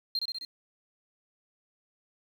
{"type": "tone with echo", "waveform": "sine", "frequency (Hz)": 4186, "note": "C8", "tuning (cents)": 0, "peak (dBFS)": -25, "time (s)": [0.15, 0.19], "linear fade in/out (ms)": 2, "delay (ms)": 65, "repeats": 4, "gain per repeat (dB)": -3, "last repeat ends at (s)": 0.45, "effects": ["tanh soft clip ceiling -25 dBFS", "9-bit"]}